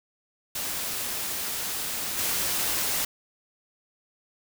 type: noise with level steps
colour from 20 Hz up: white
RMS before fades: -31 / -27 dBFS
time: 0.55-3.05 s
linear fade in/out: 5 ms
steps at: 2.17 s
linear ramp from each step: 20 ms
effects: none